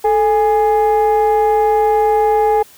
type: tone pair together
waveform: sine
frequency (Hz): 436.6 / 826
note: A4 / G#5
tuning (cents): -13 / -10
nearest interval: major seventh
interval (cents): 1103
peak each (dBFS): -11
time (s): 0.04-2.63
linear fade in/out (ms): 10
effects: tanh soft clip ceiling -7 dBFS + white hiss -44 dBFS RMS until 2.77 s